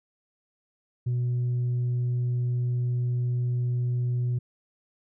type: tone with tanh clipping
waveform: sine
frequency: 122.8 Hz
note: B2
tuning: 9 cents flat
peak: -24 dBFS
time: 1.06-4.39 s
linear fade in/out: 10 ms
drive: 1 dB
effects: none